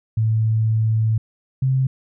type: tone pair in turn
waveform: sine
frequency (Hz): 110.6 / 131.89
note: A2 / C3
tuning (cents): +9 / +14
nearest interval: minor third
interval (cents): 305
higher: second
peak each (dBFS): -15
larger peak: neither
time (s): 0.17-1.18 / 1.62-1.87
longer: first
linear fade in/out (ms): 5
effects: none